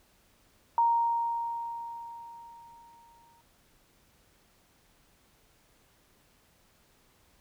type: tone with exponential decay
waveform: sine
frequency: 932.3 Hz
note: A#5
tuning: in tune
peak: -20 dBFS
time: 0.78-3.41 s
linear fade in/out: 1 ms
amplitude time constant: 570 ms
effects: pink hiss -65 dBFS RMS until 7.4 s